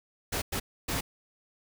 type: noise bursts at uneven times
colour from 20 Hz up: pink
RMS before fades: -31 dBFS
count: 3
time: 0.32-0.42 / 0.52-0.6 / 0.88-1.01 s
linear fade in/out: 10 ms
effects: none